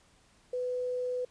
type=tone with quantisation; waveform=sine; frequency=498.9 Hz; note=B4; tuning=17 cents sharp; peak=-30 dBFS; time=0.53-1.25 s; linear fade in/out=5 ms; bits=10; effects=pink hiss -64 dBFS RMS until 1.3 s + resampled to 22050 Hz